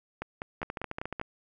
two click trains, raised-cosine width 0.5 ms, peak -19 / -19 dBFS, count 6 / 9, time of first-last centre 0.22-1.214 / 0.63-1.197 s, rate 5.03 / 14.1 Hz, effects none

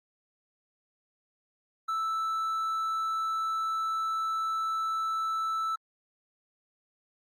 triangle tone, 1318 Hz, E6, 1 cent flat, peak -26 dBFS, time 1.88-5.76 s, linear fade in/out 10 ms, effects Opus 48 kbps

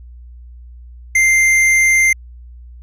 sine tone with hard clipping, 2093 Hz, C7, in tune, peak -11 dBFS, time 1.15-2.13 s, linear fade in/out 5 ms, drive 10 dB, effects added 60 Hz sine -34 dBFS peak until 2.82 s

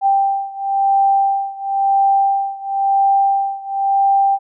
sine beating tone pair, 787 / 787.97 Hz, G5 / G5, +7 / +9 cents, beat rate 0.97 Hz, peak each -15 / -17 dBFS, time 0.01-4.39 s, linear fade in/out 50 ms, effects none

